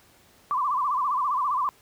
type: tone with vibrato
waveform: sine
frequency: 1086 Hz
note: C#6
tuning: 36 cents flat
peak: -22 dBFS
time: 0.51-1.69 s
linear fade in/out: 0 ms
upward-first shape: sine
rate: 15 Hz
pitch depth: 160 cents each way
effects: pink hiss -57 dBFS RMS until 1.81 s + high-pass 60 Hz 12 dB/octave